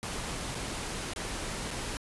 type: noise with dropouts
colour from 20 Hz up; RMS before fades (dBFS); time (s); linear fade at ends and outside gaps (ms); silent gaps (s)
pink; -36; 0.03-1.97; 0; 0.546-0.551 / 1.135-1.161 / 1.706-1.711
effects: resampled to 24000 Hz